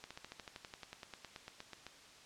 slowing click train, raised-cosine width 0.2 ms, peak -29 dBFS, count 20, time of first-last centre 0.04-1.866 s, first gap 66 ms, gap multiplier 1.04, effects white hiss -58 dBFS RMS until 2.25 s + low-pass 6000 Hz 12 dB/octave

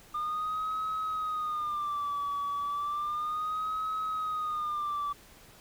sine tone with vibrato, 1207 Hz, D6, 47 cents sharp, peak -28 dBFS, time 0.14-5.13 s, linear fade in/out 10 ms, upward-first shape sine, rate 0.33 Hz, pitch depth 98 cents each way, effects tanh soft clip ceiling -28 dBFS + pink hiss -55 dBFS RMS until 5.6 s

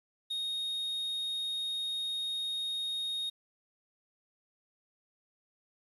triangle tone, 3723 Hz, A#7, 3 cents flat, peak -31 dBFS, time 0.3-3.3 s, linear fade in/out 10 ms, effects resampled to 32000 Hz + 10-bit

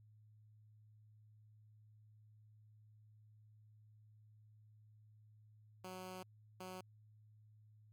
10% pulse tone bursts at uneven times, 185 Hz, F#3, in tune, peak -39 dBFS, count 2, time 5.84-6.23 / 6.6-6.81 s, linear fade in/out 5 ms, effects added 107 Hz sine -62 dBFS peak until 7.92 s + MP3 96 kbps

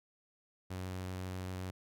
sawtooth tone with vibrato, 92.5 Hz, F#2, in tune, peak -35 dBFS, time 0.7-1.71 s, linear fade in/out 10 ms, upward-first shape triangle, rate 7.7 Hz, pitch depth 11 cents each way, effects none

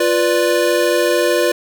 square chord, B diminished, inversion second, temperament equal, 349.2 / 493.9 / 587.3 Hz, F4 / B4 / D5, 0 / 0 / 0 cents, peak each -18 dBFS, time 0-1.52 s, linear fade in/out 5 ms, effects none

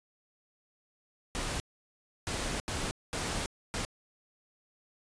pink noise bursts at uneven times, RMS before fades -34 dBFS, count 5, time 1.35-1.6 / 2.27-2.6 / 2.68-2.91 / 3.13-3.46 / 3.74-3.85 s, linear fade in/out 0 ms, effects resampled to 22050 Hz

